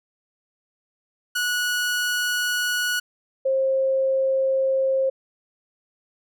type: tone pair in turn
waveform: sawtooth / sine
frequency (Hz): 1465 / 532.5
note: F#6 / C5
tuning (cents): -18 / +30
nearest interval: octave + tritone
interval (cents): 1752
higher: first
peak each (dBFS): -18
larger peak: neither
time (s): 1.35-3 / 3.45-5.1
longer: neither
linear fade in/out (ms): 10
effects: none